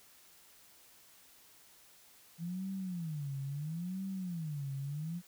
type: tone with vibrato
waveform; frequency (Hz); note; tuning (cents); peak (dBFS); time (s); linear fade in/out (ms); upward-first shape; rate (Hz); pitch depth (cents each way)
sine; 162.4; E3; -26; -36; 2.38-5.22; 50; sine; 0.74; 300
effects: white hiss -61 dBFS RMS until 5.27 s